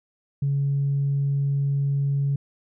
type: tone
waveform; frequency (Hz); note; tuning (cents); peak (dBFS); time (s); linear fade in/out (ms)
sine; 140; C#3; +18; -19; 0.42-2.36; 5
effects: tanh soft clip ceiling -16 dBFS